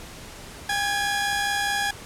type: tone pair together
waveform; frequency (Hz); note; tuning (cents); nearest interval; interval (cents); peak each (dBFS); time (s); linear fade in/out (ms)
sawtooth; 807 / 1678.7; G#5 / G#6; -50 / +18; octave + minor second; 1268; -22; 0.69-1.91; 5
effects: pink hiss -41 dBFS RMS until 2.05 s + low-pass 11000 Hz 12 dB/octave